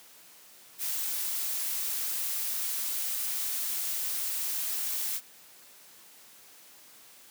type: noise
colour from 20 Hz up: blue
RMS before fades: -32 dBFS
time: 0.78-5.21 s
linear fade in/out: 50 ms
effects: white hiss -54 dBFS RMS until 7.3 s + high-pass 150 Hz 12 dB/octave